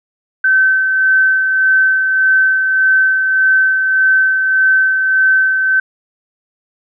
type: tone with tremolo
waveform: sine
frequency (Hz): 1537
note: G6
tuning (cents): -35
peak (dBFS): -7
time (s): 0.44-5.8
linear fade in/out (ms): 5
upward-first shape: sine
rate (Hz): 1.7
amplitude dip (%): 40
effects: none